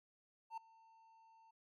triangle tone with ADSR envelope, 900 Hz, A5, 39 cents sharp, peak -39 dBFS, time 0.5-1.51 s, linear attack 74 ms, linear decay 5 ms, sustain -23 dB, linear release 7 ms, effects none

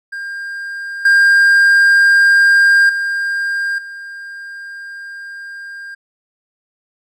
triangle tone with level steps, 1603 Hz, G6, 38 cents sharp, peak -21 / -5 / -14 / -26 dBFS, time 0.12-5.95 s, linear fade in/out 10 ms, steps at 1.05 / 2.89 / 3.78 s, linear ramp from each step 5 ms, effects none

